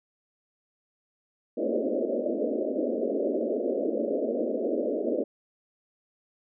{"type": "band-pass noise", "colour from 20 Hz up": "white", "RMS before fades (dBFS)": -28, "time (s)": [1.57, 5.24], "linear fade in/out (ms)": 10, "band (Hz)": [220, 620], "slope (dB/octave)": 96, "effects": []}